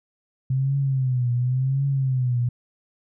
sine tone with vibrato, 129.8 Hz, C3, 13 cents flat, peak -19 dBFS, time 0.5-2.49 s, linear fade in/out 5 ms, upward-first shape triangle, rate 0.92 Hz, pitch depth 130 cents each way, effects none

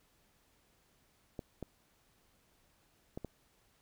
clicks, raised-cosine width 2 ms, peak -27 dBFS, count 4, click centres 1.392 / 1.627 / 3.175 / 3.247 s, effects pink hiss -71 dBFS RMS until 3.81 s

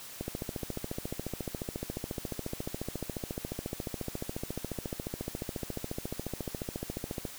click train, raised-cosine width 2 ms, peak -21 dBFS, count 101, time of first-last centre 0.21-7.252 s, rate 14.2 Hz, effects white hiss -46 dBFS RMS until 7.38 s

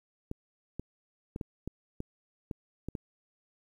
clicks, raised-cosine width 3 ms, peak -23 dBFS, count 9, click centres 0.314 / 0.796 / 1.361 / 1.412 / 1.676 / 2.004 / 2.512 / 2.886 / 2.952 s, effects 10-bit

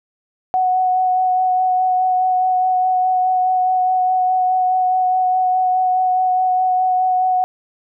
sine tone with vibrato, 740 Hz, F#5, in tune, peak -13 dBFS, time 0.54-7.44 s, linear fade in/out 0 ms, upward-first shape sine, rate 4.8 Hz, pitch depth 13 cents each way, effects none

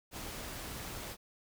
pink noise, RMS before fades -43 dBFS, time 0.11-1.17 s, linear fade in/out 50 ms, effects none

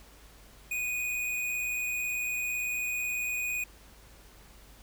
square tone with amplitude modulation, 2477 Hz, D#7, 8 cents flat, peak -29 dBFS, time 0.71-3.64 s, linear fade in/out 5 ms, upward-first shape sine, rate 118 Hz, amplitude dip 35%, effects added 50 Hz sine -55 dBFS peak until 4.82 s + pink hiss -56 dBFS RMS until 4.82 s

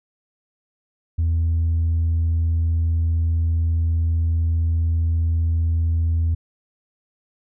triangle tone with tanh clipping, 82.41 Hz, E2, in tune, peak -17 dBFS, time 1.18-6.35 s, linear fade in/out 10 ms, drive 6 dB, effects none

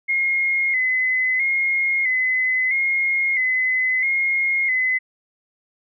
sine tone with vibrato, 2086 Hz, C7, 6 cents flat, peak -17 dBFS, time 0.08-4.99 s, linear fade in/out 20 ms, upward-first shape square, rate 0.76 Hz, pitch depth 49 cents each way, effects none

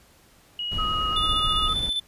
sine tone with pitch glide, 2900 to 2880 Hz, F#7 to F#7, -35 to -47 cents, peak -27 dBFS, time 0.59-1.68 s, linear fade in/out 2 ms, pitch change -12 cents, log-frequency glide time 0.85-1.1 s
brown noise, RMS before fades -31 dBFS, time 0.71-1.9 s, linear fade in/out 10 ms
sine tone with vibrato, 1260 Hz, D#6, 21 cents sharp, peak -25 dBFS, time 0.78-1.74 s, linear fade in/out 10 ms, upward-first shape square, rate 8.9 Hz, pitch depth 11 cents each way
triangle tone with tremolo, 3520 Hz, A7, in tune, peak -21 dBFS, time 1.16-2 s, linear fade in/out 5 ms, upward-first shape square, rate 15 Hz, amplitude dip 40%
effects pink hiss -56 dBFS RMS until 2.07 s + resampled to 32000 Hz

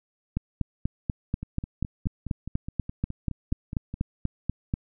two click trains, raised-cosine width 5 ms, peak -21 / -13 dBFS, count 13 / 19, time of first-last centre 1.43-3.94 / 0.37-4.739 s, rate 4.78 / 4.12 Hz, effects none

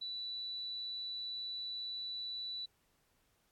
sine tone, 3959 Hz, B7, 3 cents sharp, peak -39 dBFS, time 0.01-2.66 s, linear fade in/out 10 ms, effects pink hiss -75 dBFS RMS until 3.51 s + AAC 64 kbps

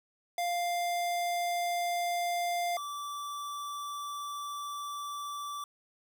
square tone pair in turn, 698.5 / 1161.9 Hz, F5 / D6, 0 / -19 cents, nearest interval major sixth, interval 881 cents, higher second, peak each -30 / -37 dBFS, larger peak first, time 0.38-2.77 / 2.77-5.64 s, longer second, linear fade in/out 2 ms, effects none

